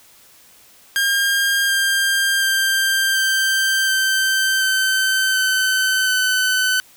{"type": "tone with pitch steps", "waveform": "sawtooth", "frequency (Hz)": [1609, 1595.1, 1581.4, 1567.7, 1554.2, 1540.8, 1527.5, 1514.3], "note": ["G6", "G6", "G6", "G6", "G6", "G6", "G6", "F#6"], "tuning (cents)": [45, 30, 15, 0, -15, -30, -45, 40], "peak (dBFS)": -12, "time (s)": [0.96, 6.8], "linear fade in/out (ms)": 0, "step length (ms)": 730, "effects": ["white hiss -49 dBFS RMS until 6.96 s"]}